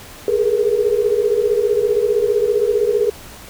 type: tone cluster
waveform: sine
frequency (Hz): 411 / 426.3 / 477.2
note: G#4 / G#4 / A#4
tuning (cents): -18 / +45 / +41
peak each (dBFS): -18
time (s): 0.28-3.1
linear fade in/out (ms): 2
effects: pink hiss -38 dBFS RMS until 3.49 s